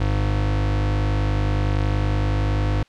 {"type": "tone pair together", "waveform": "square", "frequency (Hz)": [50.61, 101.5], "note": ["G#1", "G#2"], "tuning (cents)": [-44, -39], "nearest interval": "octave", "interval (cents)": 1205, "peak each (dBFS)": -22, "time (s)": [0, 2.83], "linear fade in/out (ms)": 5, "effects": ["white hiss -58 dBFS RMS until 2.88 s", "low-pass 4000 Hz 12 dB/octave"]}